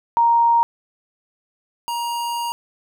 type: tone pair in turn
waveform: sine / square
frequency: 934 / 943.8 Hz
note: A#5 / A#5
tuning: +3 / +21 cents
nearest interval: unison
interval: 18 cents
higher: second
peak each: -12 / -23 dBFS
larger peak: first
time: 0.17-0.63 / 1.88-2.52 s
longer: second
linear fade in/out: 0 ms
effects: none